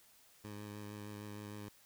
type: tone with vibrato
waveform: 15% pulse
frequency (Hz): 104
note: G#2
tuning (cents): +3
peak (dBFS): -39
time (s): 0.44-1.69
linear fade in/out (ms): 5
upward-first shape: sine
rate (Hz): 6.5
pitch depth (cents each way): 20
effects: white hiss -65 dBFS RMS until 1.85 s